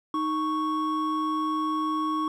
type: tone pair together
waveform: triangle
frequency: 311.1 / 1107.9 Hz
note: D#4 / C#6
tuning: 0 / -1 cents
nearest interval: octave + minor seventh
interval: 2199 cents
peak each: -26 / -25 dBFS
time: 0.14-2.28 s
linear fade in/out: 2 ms
effects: none